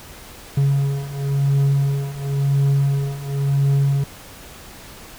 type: beating tone pair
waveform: triangle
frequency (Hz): 138.59 / 139.54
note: C#3 / C#3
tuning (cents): 0 / +12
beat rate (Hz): 0.95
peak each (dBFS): -19 / -16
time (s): 0.57-4.04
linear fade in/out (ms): 5
effects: pink hiss -40 dBFS RMS until 5.18 s